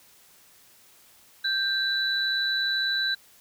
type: tone pair together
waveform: sine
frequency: 1574 / 3966 Hz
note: G6 / B7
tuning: +7 / +7 cents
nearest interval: octave + major third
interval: 1600 cents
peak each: -26 dBFS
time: 1.44-3.15 s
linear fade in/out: 10 ms
effects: white hiss -56 dBFS RMS until 3.4 s